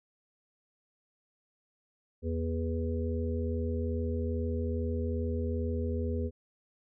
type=harmonic tone with a mistuned harmonic; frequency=82.41 Hz; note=E2; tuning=in tune; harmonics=1 / 3 / 5 / 6; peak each=-31 / -36 / -38 / -39 dBFS; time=2.22-6.31 s; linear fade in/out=50 ms; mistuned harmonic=3; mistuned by=-46 cents; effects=none